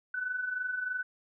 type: tone pair together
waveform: sine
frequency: 1478 / 1501.2 Hz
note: F#6 / F#6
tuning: -2 / +25 cents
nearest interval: unison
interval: 27 cents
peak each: -39 / -32 dBFS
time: 0.14-1.03 s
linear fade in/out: 5 ms
effects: none